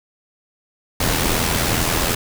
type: noise with amplitude modulation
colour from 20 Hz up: pink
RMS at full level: -17 dBFS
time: 1-2.15 s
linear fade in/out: 5 ms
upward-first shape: sine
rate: 82.4 Hz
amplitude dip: 50%
effects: none